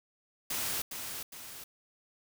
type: noise with echo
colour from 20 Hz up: white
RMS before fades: -34 dBFS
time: 0.5-0.82 s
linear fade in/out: 5 ms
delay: 410 ms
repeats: 2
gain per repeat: -6 dB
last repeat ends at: 1.64 s
effects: none